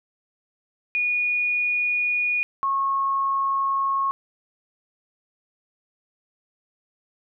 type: tone pair in turn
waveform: sine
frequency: 2452 / 1092.2 Hz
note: D#7 / C#6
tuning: -26 / -26 cents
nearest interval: octave + major second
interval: 1400 cents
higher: first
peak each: -20 dBFS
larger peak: neither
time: 0.95-2.43 / 2.63-4.11 s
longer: neither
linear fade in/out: 0 ms
effects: none